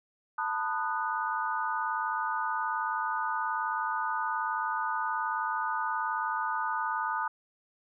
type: chord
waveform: sine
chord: B dominant seventh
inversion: third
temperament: just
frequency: 889 / 987.8 / 1234.7 / 1481.6 Hz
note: A5 / B5 / D#6 / F#6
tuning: +18 / 0 / -14 / +2 cents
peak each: -33 / -36 / -33 / -35 dBFS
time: 0.38-7.28 s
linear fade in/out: 5 ms
effects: none